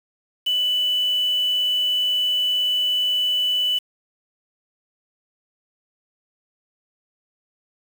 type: tone with quantisation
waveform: sine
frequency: 2981 Hz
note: F#7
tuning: 12 cents sharp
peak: -18 dBFS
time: 0.46-3.79 s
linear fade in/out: 10 ms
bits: 6
effects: none